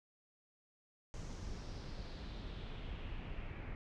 brown noise with low-pass filter sweep, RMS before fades -45 dBFS, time 1.14-3.75 s, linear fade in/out 0 ms, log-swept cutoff 6700 to 2200 Hz, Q 3.2, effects none

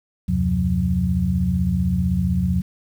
sine tone cluster, 75 / 90.7 / 128.8 / 180.5 Hz, D2 / F#2 / C3 / F#3, +37 / -34 / -27 / -43 cents, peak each -24 / -24 / -26 / -20 dBFS, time 0.28-2.62 s, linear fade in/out 10 ms, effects 8-bit

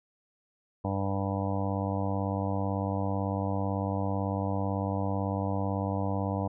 harmonic tone, 98 Hz, G2, in tune, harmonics 1 / 2 / 3 / 5 / 6 / 7 / 8 / 9 / 10, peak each -31 / -34 / -36 / -38 / -39 / -39 / -40 / -41 / -41 dBFS, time 0.84-6.48 s, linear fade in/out 10 ms, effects none

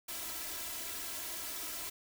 white noise with comb filter, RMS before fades -41 dBFS, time 0.08-1.9 s, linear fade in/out 10 ms, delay 3 ms, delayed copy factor +0.9, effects none

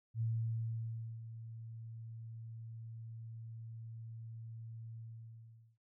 sine tone with ADSR envelope, 113.5 Hz, A#2, 46 cents flat, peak -32 dBFS, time 0.14-5.78 s, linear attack 70 ms, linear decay 1000 ms, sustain -13 dB, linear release 810 ms, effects none

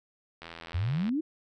click train, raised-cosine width 0.3 ms, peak -26 dBFS, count 57, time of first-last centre 0.42-1.091 s, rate 83.4 Hz
sine exponential sweep, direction up, 80.6 to 331.4 Hz, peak -26 dBFS, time 0.74-1.21 s, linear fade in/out 10 ms
effects none

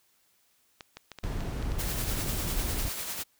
clicks, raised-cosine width 0.2 ms, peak -24 dBFS, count 12, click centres 0.808 / 0.97 / 1.117 / 1.187 / 1.239 / 1.406 / 1.626 / 1.719 / 1.914 / 2.099 / 2.169 / 2.21 s
brown noise, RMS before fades -32 dBFS, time 1.23-2.89 s, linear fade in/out 10 ms
white noise with tremolo, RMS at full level -34 dBFS, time 1.78-3.24 s, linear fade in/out 20 ms, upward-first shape sine, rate 10 Hz, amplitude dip 40%
effects white hiss -68 dBFS RMS until 3.39 s

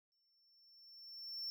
triangle tone with exponential growth, 5410 Hz, E8, 44 cents sharp, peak -38 dBFS, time 0.12-1.5 s, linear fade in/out 0 ms, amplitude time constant 300 ms, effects none

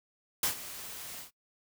white noise with ADSR envelope, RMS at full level -27 dBFS, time 0.43-1.31 s, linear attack 3 ms, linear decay 110 ms, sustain -16 dB, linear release 120 ms, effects noise-tail reverb RT60 0.1 s tail -21 dB re dry

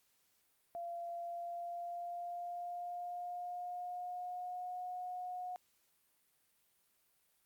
sine tone with pitch glide, 688 to 725.6 Hz, F5 to F#5, -26 to -34 cents, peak -40 dBFS, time 0.75-5.56 s, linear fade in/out 0 ms, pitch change +92 cents, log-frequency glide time 1.13-4.8 s, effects white hiss -75 dBFS RMS until 7.45 s + Opus 48 kbps

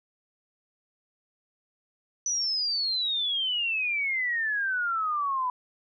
sine exponential sweep, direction down, 6000 to 987.8 Hz, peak -25 dBFS, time 2.26-5.5 s, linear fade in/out 2 ms, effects none

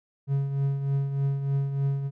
triangle tone with tremolo, 138.59 Hz, C#3, in tune, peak -19 dBFS, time 0.27-2.11 s, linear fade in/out 50 ms, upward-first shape triangle, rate 3.3 Hz, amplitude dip 60%, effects none

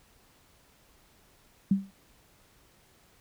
sine tone with exponential decay, 195.3 Hz, G3, 6 cents flat, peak -17 dBFS, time 1.71-1.91 s, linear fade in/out 5 ms, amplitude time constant 43 ms, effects pink hiss -62 dBFS RMS until 3.2 s

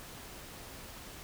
silence, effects pink hiss -48 dBFS RMS until 1.23 s

